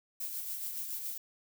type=noise with tremolo; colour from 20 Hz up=violet; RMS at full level=-37 dBFS; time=0.2-1.18 s; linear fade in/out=5 ms; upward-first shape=sine; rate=7.1 Hz; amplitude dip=40%; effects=none